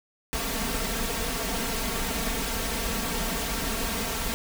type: noise with comb filter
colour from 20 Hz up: pink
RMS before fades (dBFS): -29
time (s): 0.33-4.34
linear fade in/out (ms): 0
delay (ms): 4.4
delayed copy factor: +0.9
effects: none